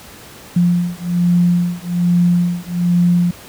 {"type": "beating tone pair", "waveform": "sine", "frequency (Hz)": [174.61, 175.81], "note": ["F3", "F3"], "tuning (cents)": [0, 12], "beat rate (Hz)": 1.2, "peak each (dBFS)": -15, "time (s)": [0.56, 3.31], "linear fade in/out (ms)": 5, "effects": ["pink hiss -38 dBFS RMS until 3.48 s", "high-pass 60 Hz 12 dB/octave"]}